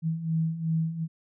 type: beating tone pair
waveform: sine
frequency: 160 / 162.7 Hz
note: D#3 / E3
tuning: +49 / -22 cents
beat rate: 2.7 Hz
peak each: -31 / -26 dBFS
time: 0.02-1.08 s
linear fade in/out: 50 ms
effects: none